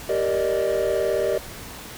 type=chord; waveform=triangle; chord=Eb major seventh; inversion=first; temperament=just; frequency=388.9 / 466.7 / 583.4 / 622.3 Hz; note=G4 / Bb4 / D5 / Eb5; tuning=-14 / +2 / -12 / 0 cents; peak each=-23 dBFS; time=0.09-1.38 s; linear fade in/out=5 ms; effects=tanh soft clip ceiling -11 dBFS + pink hiss -38 dBFS RMS until 1.97 s